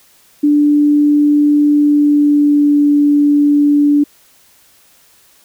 sine tone with pitch glide, 293.7 to 290.8 Hz, D4 to D4, 0 to -17 cents, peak -7 dBFS, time 0.43-4.04 s, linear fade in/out 10 ms, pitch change -17 cents, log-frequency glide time 1.71-2.87 s, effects white hiss -49 dBFS RMS until 5.44 s

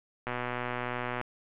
click train, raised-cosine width 0.5 ms, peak -18 dBFS, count 117, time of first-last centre 0.27-1.213 s, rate 123 Hz, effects resampled to 8000 Hz + 10-bit

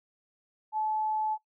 sine tone, 864 Hz, A5, 32 cents flat, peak -27 dBFS, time 0.72-1.38 s, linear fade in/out 50 ms, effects noise-tail reverb RT60 0.1 s tail -18 dB re dry

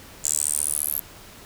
10% pulse tone with high-pass filter sweep, 74.5 Hz, D2, 25 cents sharp, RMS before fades -25 dBFS, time 0.24-1 s, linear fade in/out 5 ms, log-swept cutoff 7300 to 12000 Hz, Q 9.1, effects pink hiss -45 dBFS RMS until 1.45 s

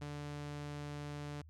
sawtooth tone, 146.3 Hz, D3, 6 cents flat, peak -38 dBFS, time 0.01-1.42 s, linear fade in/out 10 ms, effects added 79 Hz sine -54 dBFS peak until 1.49 s + low-pass 8000 Hz 12 dB/octave

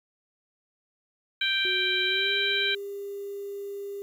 harmonic tone, 784 Hz, G5, in tune, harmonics 2 / 3 / 4 / 5, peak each -29 / -29 / -29 / -29 dBFS, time 1.41-2.75 s, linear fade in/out 5 ms
sine tone with pitch glide, 370 to 401.2 Hz, F#4 to G4, 0 to +40 cents, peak -33 dBFS, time 1.65-4.02 s, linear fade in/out 0 ms, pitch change +140 cents, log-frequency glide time 2.05-2.32 s
effects 9-bit

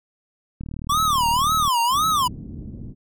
click train, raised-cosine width 5 ms, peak -20 dBFS, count 42, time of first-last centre 0.61-1.678 s, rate 38.4 Hz
square tone with vibrato, 1096 Hz, C#6, 20 cents flat, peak -18 dBFS, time 0.89-2.28 s, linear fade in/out 10 ms, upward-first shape sine, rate 1.9 Hz, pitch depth 290 cents each way
white low-pass noise, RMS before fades -35 dBFS, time 1.9-2.95 s, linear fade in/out 50 ms, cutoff 250 Hz, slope 24 dB/octave
effects none

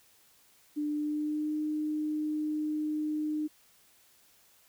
sine tone with pitch glide, 297.4 to 304.7 Hz, D4 to D#4, +22 to -36 cents, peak -29 dBFS, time 0.76-3.48 s, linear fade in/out 20 ms, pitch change +42 cents, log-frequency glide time 0.91-1.55 s, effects white hiss -63 dBFS RMS until 4.68 s

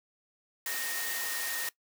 sine tone in noise, 1852 Hz, A#6, 12 cents flat, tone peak -38 dBFS, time 0.66-1.69 s, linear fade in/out 2 ms, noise white, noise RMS -35 dBFS, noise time 0.66-1.69 s, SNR -6 dB, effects noise-tail reverb RT60 0.1 s tail -19 dB re dry + high-pass 400 Hz 12 dB/octave

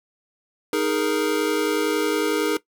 square chord, D# suspended fourth, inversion none, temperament equal, 311.1 / 415.3 / 466.2 Hz, D#4 / G#4 / A#4, 0 / 0 / 0 cents, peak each -25 / -25 / -25 dBFS, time 0.73-2.57 s, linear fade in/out 2 ms, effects noise-tail reverb RT60 0.1 s tail -17 dB re dry

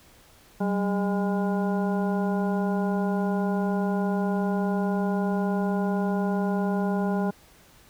harmonic tone with a mistuned harmonic, 203.9 Hz, G#3, 32 cents flat, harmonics 1 / 2 / 3 / 4 / 5 / 7, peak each -24 / -31 / -34 / -33 / -39 / -40 dBFS, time 0.6-7.31 s, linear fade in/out 10 ms, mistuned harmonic 1, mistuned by -110 cents, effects pink hiss -55 dBFS RMS until 7.89 s

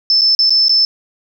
triangle tone with dropouts, 5274 Hz, E8, in tune, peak -5 dBFS, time 0.1-0.85 s, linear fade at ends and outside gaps 1 ms, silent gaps 0.211-0.217 / 0.35-0.39 / 0.496-0.505 / 0.683-0.694 s, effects tanh soft clip ceiling -7 dBFS

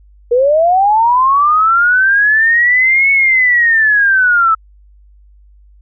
sine linear two-way sweep, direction up then down, 466.2 to 2217 to 1296 Hz, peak -7 dBFS, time 0.31-4.55 s, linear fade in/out 10 ms, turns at 3.11 s, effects added 50 Hz sine -41 dBFS peak until 5.81 s

